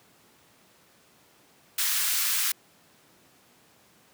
white high-pass noise, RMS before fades -26 dBFS, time 1.78-2.52 s, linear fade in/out 5 ms, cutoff 1200 Hz, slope 24 dB/octave, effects pink hiss -59 dBFS RMS until 4.13 s + high-pass 150 Hz 12 dB/octave

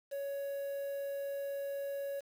triangle tone with quantisation, 558 Hz, C#5, 11 cents sharp, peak -34 dBFS, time 0.11-2.21 s, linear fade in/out 20 ms, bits 9, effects none

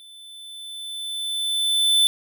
square tone with level ramp, 3520 Hz, A7, in tune, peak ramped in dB -44 to -14 dBFS, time 0-2.07 s, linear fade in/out 0 ms, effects none

